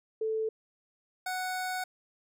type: tone pair in turn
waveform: sine / 25% pulse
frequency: 440 / 740 Hz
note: A4 / F#5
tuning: 0 / 0 cents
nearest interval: major sixth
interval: 900 cents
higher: second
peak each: -28 dBFS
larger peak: neither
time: 0.21-0.49 / 1.26-1.84 s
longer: second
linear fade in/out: 5 ms
effects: none